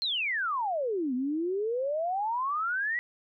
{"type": "exponential two-way sweep", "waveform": "sine", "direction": "down then up", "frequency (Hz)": [4275, 244.1, 1974], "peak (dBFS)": -27, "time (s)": [0.02, 2.99], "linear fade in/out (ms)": 0, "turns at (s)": 1.14, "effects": []}